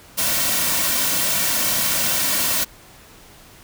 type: noise with comb filter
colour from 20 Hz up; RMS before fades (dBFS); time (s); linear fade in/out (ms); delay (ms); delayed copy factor
white; -20; 0.17-2.65; 20; 2.4; -0.55
effects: pink hiss -46 dBFS RMS until 3.63 s